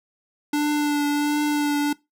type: tone with vibrato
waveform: square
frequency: 293.7 Hz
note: D4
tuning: in tune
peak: -20 dBFS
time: 0.53-1.93 s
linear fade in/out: 5 ms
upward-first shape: triangle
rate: 1.4 Hz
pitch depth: 21 cents each way
effects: noise-tail reverb RT60 0.2 s tail -21 dB re dry